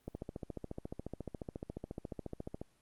click train, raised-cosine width 2 ms, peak -27 dBFS, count 37, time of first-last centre 0.08-2.615 s, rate 14.2 Hz, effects pink hiss -72 dBFS RMS until 2.81 s + Opus 24 kbps

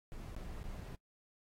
brown noise with dropouts, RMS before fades -45 dBFS, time 0.12-0.95 s, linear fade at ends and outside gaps 0 ms, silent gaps 0.348-0.365 / 0.632-0.64 s, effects noise-tail reverb RT60 0.1 s tail -23 dB re dry + AAC 48 kbps

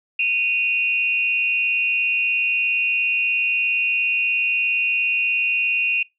sine tone pair together, 2489 / 2752 Hz, D#7 / F7, 0 / -26 cents, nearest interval major second, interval 174 cents, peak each -20 dBFS, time 0.19-6.03 s, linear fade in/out 5 ms, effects noise-tail reverb RT60 0.2 s tail -23 dB re dry

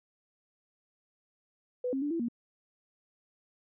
sine tone with pitch steps, 497.4 / 268.4 / 291.7 / 333.5 / 236.3 Hz, B4 / C4 / D4 / E4 / A#3, +12 / +44 / -12 / +20 / +24 cents, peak -29 dBFS, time 1.84-2.285 s, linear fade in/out 5 ms, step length 89 ms, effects none

